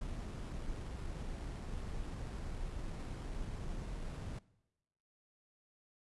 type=noise with sample-and-hold; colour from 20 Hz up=brown; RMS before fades=-42 dBFS; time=0.01-4.39 s; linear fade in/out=5 ms; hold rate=6300 Hz; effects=noise-tail reverb RT60 1.0 s tail -22 dB re dry + resampled to 24000 Hz